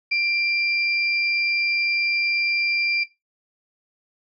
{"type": "tone pair together", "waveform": "sine", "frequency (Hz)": [2364, 4827], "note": ["D7", "D8"], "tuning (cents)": [11, 47], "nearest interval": "octave", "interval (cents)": 1236, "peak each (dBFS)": [-19, -27], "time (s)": [0.11, 3.04], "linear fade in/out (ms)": 10, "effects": ["noise-tail reverb RT60 0.2 s tail -17 dB re dry"]}